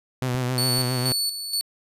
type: tone with vibrato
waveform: sawtooth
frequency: 126.1 Hz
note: B2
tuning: 36 cents sharp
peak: -19 dBFS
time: 0.22-1.12 s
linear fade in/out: 0 ms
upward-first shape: sine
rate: 7.4 Hz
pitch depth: 46 cents each way
type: clicks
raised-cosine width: 5 ms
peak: -25 / -29 dBFS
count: 2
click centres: 0.349 / 0.788 s
type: tone with tremolo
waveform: sawtooth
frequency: 4451 Hz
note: C#8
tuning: 6 cents sharp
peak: -19 dBFS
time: 0.58-1.61 s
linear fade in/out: 0 ms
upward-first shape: square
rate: 2.1 Hz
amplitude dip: 60%
effects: resampled to 32000 Hz